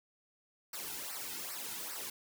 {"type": "noise with flanger", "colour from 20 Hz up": "white", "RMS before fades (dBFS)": -42, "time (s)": [0.73, 2.1], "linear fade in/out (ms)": 5, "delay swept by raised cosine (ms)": [0.29, 1.79], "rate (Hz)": 2.5, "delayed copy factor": -0.85, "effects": []}